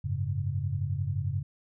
sine chord, F# suspended second, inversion none, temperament equal, 92.5 / 103.83 / 138.59 Hz, F#2 / G#2 / C#3, 0 / 0 / 0 cents, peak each -32 dBFS, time 0.04-1.43 s, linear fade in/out 10 ms, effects none

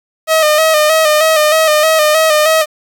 sawtooth tone with vibrato, 622.3 Hz, D#5, in tune, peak -4 dBFS, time 0.27-2.66 s, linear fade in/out 50 ms, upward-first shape square, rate 3.2 Hz, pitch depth 43 cents each way, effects 7-bit

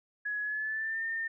sine tone with pitch glide, 1682 to 1813.2 Hz, G#6 to A#6, +22 to -48 cents, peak -31 dBFS, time 0.25-1.28 s, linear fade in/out 10 ms, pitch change +130 cents, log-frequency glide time 0.41-1.04 s, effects none

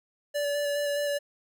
square tone with vibrato, 578 Hz, D5, 28 cents flat, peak -27 dBFS, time 0.34-1.19 s, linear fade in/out 20 ms, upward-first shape square, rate 4.8 Hz, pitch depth 12 cents each way, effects none

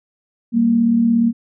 sine tone pair together, 196 / 233.1 Hz, G3 / A#3, 0 / 0 cents, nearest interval minor third, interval 300 cents, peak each -21 / -12 dBFS, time 0.52-1.33 s, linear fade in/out 50 ms, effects none

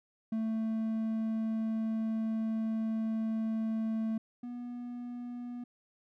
triangle tone pair in turn, 221.9 / 243 Hz, A3 / B3, +15 / -28 cents, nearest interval major second, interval 157 cents, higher second, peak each -28 / -36 dBFS, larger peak first, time 0.32-4.18 / 4.43-5.64 s, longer first, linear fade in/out 5 ms, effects none

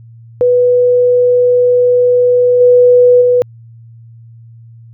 sine tone with level steps, 492.9 Hz, B4, 3 cents flat, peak -6 / -3 / -6 dBFS, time 0.41-3.42 s, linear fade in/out 0 ms, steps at 2.6 / 3.21 s, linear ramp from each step 10 ms, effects added 115 Hz sine -34 dBFS peak until 4.93 s

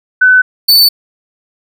sine / 45% pulse tone pair in turn, 1507 / 4508 Hz, F#6 / C#8, +31 / +28 cents, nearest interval octave + perfect fifth, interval 1897 cents, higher second, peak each -3 dBFS, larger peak neither, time 0.21-0.42 / 0.68-0.89 s, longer neither, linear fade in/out 10 ms, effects none

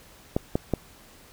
clicks, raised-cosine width 2 ms, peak -9 dBFS, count 3, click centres 0.365 / 0.555 / 0.737 s, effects pink hiss -52 dBFS RMS until 1.32 s

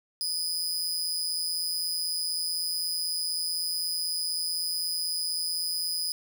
sawtooth tone with amplitude modulation, 4978 Hz, D#8, in tune, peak -22 dBFS, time 0.21-6.12 s, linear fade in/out 0 ms, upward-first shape sine, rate 169 Hz, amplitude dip 70%, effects none

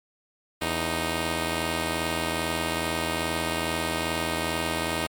5% pulse tone pair together, 82.41 / 311.1 Hz, E2 / D#4, 0 / 0 cents, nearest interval octave + major seventh, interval 2300 cents, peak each -17 dBFS, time 0.61-5.07 s, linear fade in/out 10 ms, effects MP3 96 kbps

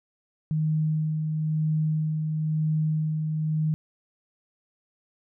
sine tone with tremolo, 155.56 Hz, D#3, in tune, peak -21 dBFS, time 0.51-3.74 s, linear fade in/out 0 ms, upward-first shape sine, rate 1 Hz, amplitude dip 35%, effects none

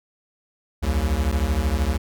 square beating tone pair, 64 / 77 Hz, C2 / D#2, -38 / -17 cents, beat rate 13 Hz, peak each -23 dBFS, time 0.82-1.98 s, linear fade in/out 20 ms, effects none

